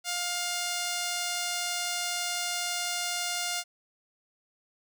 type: tone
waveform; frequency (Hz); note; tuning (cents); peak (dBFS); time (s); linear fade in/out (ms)
5% pulse; 706; F5; +19; -18; 0.04-3.64; 50
effects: none